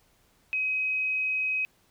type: tone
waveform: sine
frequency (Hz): 2532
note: D#7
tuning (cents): +30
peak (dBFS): -25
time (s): 0.53-1.65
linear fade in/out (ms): 0
effects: pink hiss -65 dBFS RMS until 1.9 s